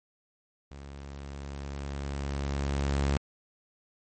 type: tone with level ramp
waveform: sawtooth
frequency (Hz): 69.8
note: C#2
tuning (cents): +13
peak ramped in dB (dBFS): -39 to -20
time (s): 0.71-3.17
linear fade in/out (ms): 0
effects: MP3 32 kbps